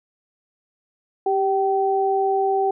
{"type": "tone pair together", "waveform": "sine", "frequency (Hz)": [392, 770.5], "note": ["G4", "G5"], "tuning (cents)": [0, -30], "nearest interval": "octave", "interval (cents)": 1170, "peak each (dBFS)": -20, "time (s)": [1.26, 2.71], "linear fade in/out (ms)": 5, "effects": []}